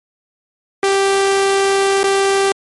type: tone with dropouts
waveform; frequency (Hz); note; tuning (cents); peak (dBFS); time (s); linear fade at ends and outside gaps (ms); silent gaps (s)
sawtooth; 392; G4; 0; -8; 0.83-2.52; 2; 2.032-2.04
effects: MP3 48 kbps